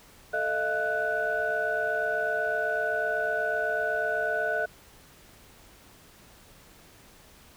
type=tone cluster; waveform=sine; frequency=441.4 / 620 / 688 / 1487 Hz; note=A4 / D#5 / F5 / F#6; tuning=+5 / -6 / -26 / +8 cents; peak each=-33 / -30 / -31 / -28 dBFS; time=0.33-4.66 s; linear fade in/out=10 ms; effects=tanh soft clip ceiling -17 dBFS + pink hiss -54 dBFS RMS until 7.56 s

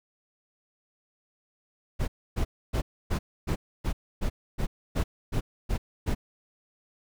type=noise bursts; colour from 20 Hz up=brown; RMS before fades=-26 dBFS; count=12; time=1.99-6.15 s; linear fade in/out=20 ms; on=90 ms; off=280 ms; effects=none

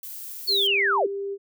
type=noise; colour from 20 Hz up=violet; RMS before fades=-37 dBFS; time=0.03-0.67 s; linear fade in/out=2 ms
type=linear sweep; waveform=sine; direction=down; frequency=4489 to 286.3 Hz; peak=-19 dBFS; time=0.47-1.07 s; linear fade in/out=20 ms
type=tone; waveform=sine; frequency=397.3 Hz; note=G4; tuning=23 cents sharp; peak=-27 dBFS; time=0.48-1.38 s; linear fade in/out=50 ms
effects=none

